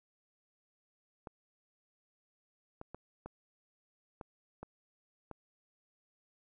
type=clicks; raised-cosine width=1 ms; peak=-30 dBFS; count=7; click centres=1.272 / 2.814 / 2.946 / 3.26 / 4.212 / 4.63 / 5.313 s; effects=none